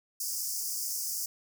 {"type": "high-pass noise", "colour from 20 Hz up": "pink", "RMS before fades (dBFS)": -34, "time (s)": [0.2, 1.26], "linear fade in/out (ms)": 5, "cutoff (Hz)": 4900, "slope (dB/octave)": 96, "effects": []}